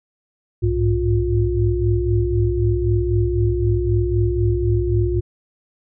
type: tone cluster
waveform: sine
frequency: 62.6 / 103.5 / 107.4 / 354.3 Hz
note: B1 / G#2 / A2 / F4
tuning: +24 / -5 / -41 / +25 cents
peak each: -21 dBFS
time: 0.62-5.21 s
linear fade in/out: 20 ms
effects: none